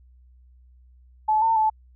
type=tone with pitch steps; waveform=sine; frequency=863 / 902 / 870 Hz; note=A5 / A5 / A5; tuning=-34 / +43 / -20 cents; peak=-17 dBFS; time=1.28-1.7 s; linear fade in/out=10 ms; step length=140 ms; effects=added 62 Hz sine -50 dBFS peak until 1.95 s